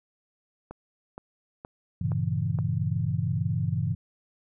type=click train; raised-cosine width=1 ms; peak=-25 dBFS; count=5; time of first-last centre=0.71-2.588 s; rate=2.13 Hz
type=chord; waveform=sine; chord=G diminished seventh; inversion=none; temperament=equal; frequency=98 / 116.54 / 138.59 / 164.81 Hz; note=G2 / Bb2 / Db3 / Fb3; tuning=0 / 0 / 0 / 0 cents; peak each=-30 dBFS; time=2.01-3.95 s; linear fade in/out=5 ms
effects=none